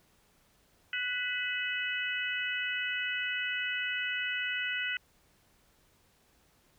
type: harmonic tone with a mistuned harmonic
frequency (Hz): 495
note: B4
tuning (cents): +4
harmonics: 3 / 4 / 5 / 6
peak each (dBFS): -35 / -36 / -37 / -38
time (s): 0.93-4.97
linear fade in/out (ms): 2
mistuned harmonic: 5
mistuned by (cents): +63
effects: pink hiss -67 dBFS RMS until 6.78 s